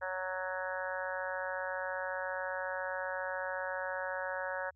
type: harmonic tone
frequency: 185.5 Hz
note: F#3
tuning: 5 cents sharp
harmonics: 3 / 4 / 5 / 6 / 7 / 8 / 9 / 10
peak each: -39 / -46 / -42 / -49 / -48 / -42 / -41 / -51 dBFS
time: 0.01-4.71 s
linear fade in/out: 20 ms
effects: added 77 Hz sine -66 dBFS peak until 4.75 s